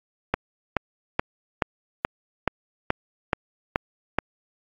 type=click train; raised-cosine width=0.5 ms; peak=-5 dBFS; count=10; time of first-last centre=0.34-4.186 s; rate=2.34 Hz; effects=AAC 48 kbps